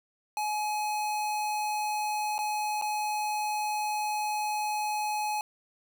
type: tone with dropouts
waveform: square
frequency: 845 Hz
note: G#5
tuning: 30 cents sharp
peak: -29 dBFS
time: 0.37-5.41 s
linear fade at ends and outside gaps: 1 ms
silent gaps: 2.381-2.389 / 2.814-2.822 s
effects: none